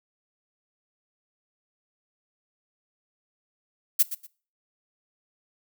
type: noise with echo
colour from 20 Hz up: violet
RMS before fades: -18 dBFS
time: 3.99-4.03 s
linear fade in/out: 10 ms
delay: 120 ms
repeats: 2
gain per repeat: -13 dB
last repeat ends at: 4.27 s
effects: noise-tail reverb RT60 0.4 s tail -21 dB re dry